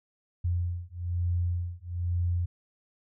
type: beating tone pair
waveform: sine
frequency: 87 / 88.1 Hz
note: F2 / F2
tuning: -6 / +16 cents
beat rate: 1.1 Hz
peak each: -30 dBFS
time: 0.44-2.46 s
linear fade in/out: 10 ms
effects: none